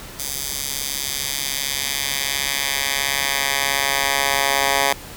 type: tone with high-pass filter sweep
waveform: 10% pulse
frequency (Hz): 138.59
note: C#3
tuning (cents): 0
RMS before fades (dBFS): -22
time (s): 0.19-4.93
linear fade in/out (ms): 2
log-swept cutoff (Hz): 6000 to 890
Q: 0.76
effects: pink hiss -37 dBFS RMS until 5.16 s